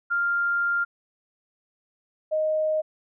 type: tone pair in turn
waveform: sine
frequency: 1396.9 / 622.2 Hz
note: F6 / D#5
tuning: 0 / 0 cents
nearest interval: octave + major second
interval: 1400 cents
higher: first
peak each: -21 / -21 dBFS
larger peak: neither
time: 0.1-0.85 / 2.31-2.82 s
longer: first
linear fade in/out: 20 ms
effects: none